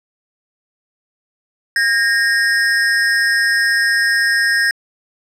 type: ring-modulated tone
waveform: square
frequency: 1737 Hz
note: A6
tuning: 23 cents flat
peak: -10 dBFS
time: 1.76-4.71 s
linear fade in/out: 2 ms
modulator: 118 Hz
effects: low-pass 8000 Hz 12 dB/octave